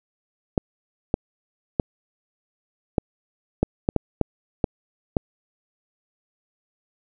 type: clicks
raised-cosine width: 2 ms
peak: -5 dBFS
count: 10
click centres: 0.578 / 1.141 / 1.798 / 2.982 / 3.63 / 3.889 / 3.963 / 4.213 / 4.642 / 5.168 s
effects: none